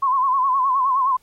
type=tone with vibrato; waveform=sine; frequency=1056 Hz; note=C6; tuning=16 cents sharp; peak=-15 dBFS; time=0.02-1.17 s; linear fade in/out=10 ms; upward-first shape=sine; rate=9.6 Hz; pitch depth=94 cents each way; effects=pink hiss -59 dBFS RMS until 1.22 s + MP3 64 kbps